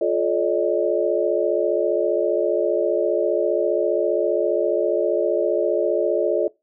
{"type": "tone cluster", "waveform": "sine", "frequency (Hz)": [351.8, 431.4, 567, 622], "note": ["F4", "A4", "C#5", "D#5"], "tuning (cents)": [13, -34, 39, -1], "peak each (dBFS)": -23, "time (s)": [0.01, 6.48], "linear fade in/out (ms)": 5, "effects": ["noise-tail reverb RT60 0.2 s tail -21 dB re dry"]}